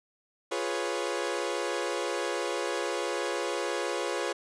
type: chord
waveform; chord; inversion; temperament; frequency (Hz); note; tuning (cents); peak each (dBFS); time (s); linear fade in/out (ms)
sawtooth; C# dominant seventh; first; equal; 349.2 / 415.3 / 493.9 / 554.4; E#4 / G#4 / B4 / C#5; 0 / 0 / 0 / 0; -31; 0.51-4.33; 10
effects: resampled to 22050 Hz